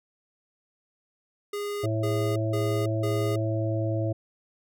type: tone bursts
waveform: square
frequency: 410 Hz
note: G#4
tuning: 22 cents flat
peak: -30 dBFS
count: 4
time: 1.53-3.36 s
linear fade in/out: 5 ms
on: 330 ms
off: 170 ms
type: harmonic tone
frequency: 110 Hz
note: A2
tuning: in tune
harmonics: 1 / 3 / 5 / 6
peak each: -26 / -31 / -33 / -34 dBFS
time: 1.83-4.13 s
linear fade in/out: 10 ms
effects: none